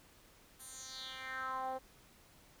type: tone with band-pass filter sweep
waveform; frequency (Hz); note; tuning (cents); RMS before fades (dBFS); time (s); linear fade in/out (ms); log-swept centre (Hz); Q
10% pulse; 261.6; C4; 0; -43; 0.59-1.79; 20; 11000 to 590; 3.6
effects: pink hiss -63 dBFS RMS until 2.6 s